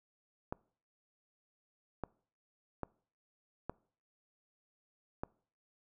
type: clicks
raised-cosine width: 1 ms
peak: -23 dBFS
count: 5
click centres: 0.525 / 2.037 / 2.833 / 3.696 / 5.235 s
effects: noise-tail reverb RT60 0.5 s tail -24 dB re dry